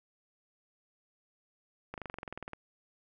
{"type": "slowing click train", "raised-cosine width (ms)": 0.5, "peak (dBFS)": -25, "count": 14, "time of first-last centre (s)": [1.94, 2.533], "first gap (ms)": 38, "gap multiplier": 1.03, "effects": []}